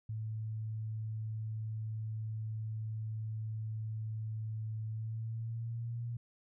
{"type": "tone with pitch glide", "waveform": "sine", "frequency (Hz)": [109.6, 118.15], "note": ["A2", "A#2"], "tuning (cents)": [-6, 24], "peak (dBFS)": -36, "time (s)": [0.09, 6.17], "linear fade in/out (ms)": 5, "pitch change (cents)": 130, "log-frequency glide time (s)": [4.87, 6.05], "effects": []}